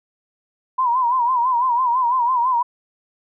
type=tone with vibrato; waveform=sine; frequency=987.8 Hz; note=B5; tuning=in tune; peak=-15 dBFS; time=0.78-2.63 s; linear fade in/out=10 ms; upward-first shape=sine; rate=6 Hz; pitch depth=99 cents each way; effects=none